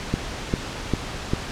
click train, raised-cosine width 3 ms, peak -7 dBFS, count 4, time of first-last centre 0.14-1.335 s, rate 2.51 Hz, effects pink hiss -32 dBFS RMS until 1.51 s + low-pass 6000 Hz 12 dB/octave

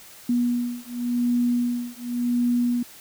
sine beating tone pair, 241.6 / 242.5 Hz, B3 / B3, -38 / -31 cents, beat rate 0.9 Hz, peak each -24 dBFS, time 0.29-2.83 s, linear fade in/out 5 ms, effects white hiss -46 dBFS RMS until 3 s

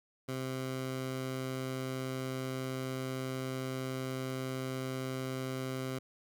15% pulse tone, 130.81 Hz, C3, in tune, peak -29 dBFS, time 0.28-5.99 s, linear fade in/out 10 ms, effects none

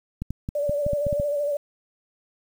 clicks, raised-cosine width 5 ms, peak -16 dBFS, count 9, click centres 0.22 / 0.306 / 0.489 / 0.695 / 0.865 / 0.933 / 1.067 / 1.128 / 1.199 s
sine tone with vibrato, 580 Hz, D5, 22 cents flat, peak -22 dBFS, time 0.55-1.57 s, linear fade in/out 5 ms, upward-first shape sine, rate 13 Hz, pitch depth 40 cents each way
effects 8-bit

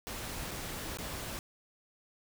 pink noise with dropouts, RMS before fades -40 dBFS, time 0.07-1.39 s, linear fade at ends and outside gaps 0 ms, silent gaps 0.509-0.513 / 0.971-0.986 s, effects none

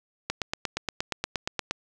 click train, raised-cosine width 0.2 ms, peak -10 dBFS, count 13, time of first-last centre 0.3-1.71 s, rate 8.51 Hz, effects none

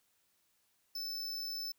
square tone, 5274 Hz, E8, in tune, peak -38 dBFS, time 0.95-1.72 s, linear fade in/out 5 ms, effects white hiss -75 dBFS RMS until 1.78 s

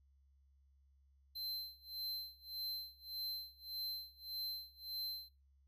square tone with tremolo, 4100 Hz, C8, 36 cents flat, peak -40 dBFS, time 1.35-5.29 s, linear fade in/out 10 ms, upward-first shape sine, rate 1.7 Hz, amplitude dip 95%, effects noise-tail reverb RT60 0.3 s tail -25 dB re dry + added 68 Hz sine -67 dBFS peak until 5.67 s

